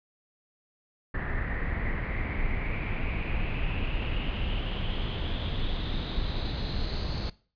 brown noise with low-pass filter sweep, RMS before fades -30 dBFS, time 1.14-7.3 s, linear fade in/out 5 ms, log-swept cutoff 1800 to 4500 Hz, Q 7.3, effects noise-tail reverb RT60 0.4 s tail -20 dB re dry + resampled to 11025 Hz

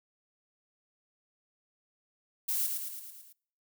violet noise with echo, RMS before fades -31 dBFS, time 2.48-2.67 s, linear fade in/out 10 ms, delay 110 ms, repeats 6, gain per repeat -4 dB, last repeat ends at 3.33 s, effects noise-tail reverb RT60 0.6 s tail -26 dB re dry

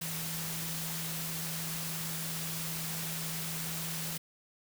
sine tone in noise, 162.6 Hz, E3, 23 cents flat, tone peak -40 dBFS, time 0.01-4.18 s, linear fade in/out 10 ms, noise white, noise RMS -38 dBFS, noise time 0.01-4.18 s, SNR -5 dB, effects none

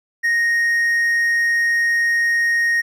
triangle tone, 1864.7 Hz, A#6, in tune, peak -13 dBFS, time 0.23-2.82 s, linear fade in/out 20 ms, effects none

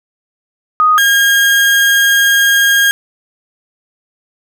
sine / 35% pulse tone pair in turn, 1244.5 / 1622.7 Hz, D#6 / G#6, 0 / -41 cents, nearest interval perfect fourth, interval 459 cents, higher second, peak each -6 dBFS, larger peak neither, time 0.8-0.98 / 0.98-2.91 s, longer second, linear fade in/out 0 ms, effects none

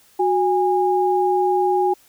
sine tone pair together, 367.8 / 819 Hz, F#4 / G#5, -10 / -24 cents, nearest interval octave + major second, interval 1386 cents, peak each -18 dBFS, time 0.19-1.94 s, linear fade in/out 10 ms, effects white hiss -54 dBFS RMS until 2.08 s

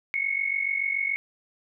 sine tone pair together, 2173 / 2220 Hz, C#7 / C#7, -35 / +2 cents, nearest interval unison, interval 37 cents, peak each -27 dBFS, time 0.14-1.16 s, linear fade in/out 0 ms, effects none

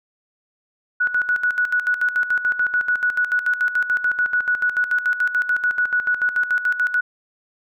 sine tone with tremolo, 1470 Hz, F#6, 12 cents flat, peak -15 dBFS, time 1-7.01 s, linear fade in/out 10 ms, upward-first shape square, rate 6.9 Hz, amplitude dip 70%, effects none

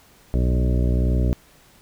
harmonic tone with a mistuned harmonic, 61.74 Hz, B1, in tune, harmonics 1 / 2 / 3 / 4 / 5 / 6 / 7 / 9 / 10, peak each -18 / -24 / -28 / -30 / -32 / -34 / -35 / -37 / -38 dBFS, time 0.34-1.33 s, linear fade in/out 0 ms, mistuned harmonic 1, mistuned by +55 cents, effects pink hiss -53 dBFS RMS until 1.81 s

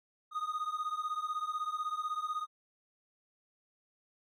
triangle beating tone pair, 1233 / 1249 Hz, D#6 / D#6, -16 / +6 cents, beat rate 16 Hz, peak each -34 / -36 dBFS, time 0.31-2.47 s, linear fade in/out 50 ms, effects none

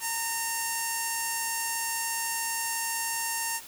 5% pulse tone with notch filter, 917 Hz, A#5, 29 cents flat, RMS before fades -31 dBFS, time 0-3.61 s, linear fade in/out 50 ms, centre 3800 Hz, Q 1.1, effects white hiss -46 dBFS RMS until 3.67 s

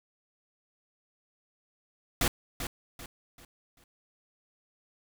pink noise with echo, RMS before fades -26 dBFS, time 2.21-2.28 s, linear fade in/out 2 ms, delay 390 ms, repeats 4, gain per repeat -9 dB, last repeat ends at 3.84 s, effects none

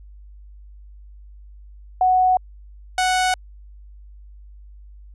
sine / sawtooth tone pair in turn, 740 / 740 Hz, F#5 / F#5, 0 / 0 cents, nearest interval unison, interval 0 cents, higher neither, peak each -13 dBFS, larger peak neither, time 2.01-2.37 / 2.98-3.34 s, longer neither, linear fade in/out 2 ms, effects added 50 Hz sine -40 dBFS peak until 5.14 s + resampled to 24000 Hz

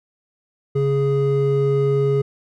triangle tone pair together, 138.59 / 415.3 Hz, C#3 / G#4, 0 / 0 cents, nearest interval octave + perfect fifth, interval 1900 cents, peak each -17 / -16 dBFS, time 0.75-2.22 s, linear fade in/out 10 ms, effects none

